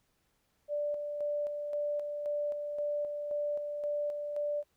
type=tone with tremolo; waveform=sine; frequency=587.3 Hz; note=D5; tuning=in tune; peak=-30 dBFS; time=0.68-4.64 s; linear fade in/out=50 ms; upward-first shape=square; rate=1.9 Hz; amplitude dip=40%; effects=pink hiss -75 dBFS RMS until 4.76 s